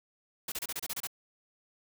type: noise bursts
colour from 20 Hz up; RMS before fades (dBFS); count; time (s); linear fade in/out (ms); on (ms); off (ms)
white; -36; 9; 0.48-1.072; 5; 40; 29
effects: none